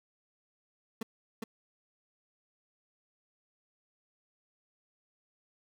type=tone with echo; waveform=30% pulse; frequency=224 Hz; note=A3; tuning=31 cents sharp; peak=-31 dBFS; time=1.01-1.03 s; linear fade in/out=5 ms; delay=410 ms; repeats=1; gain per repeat=-2 dB; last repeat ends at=1.44 s; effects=none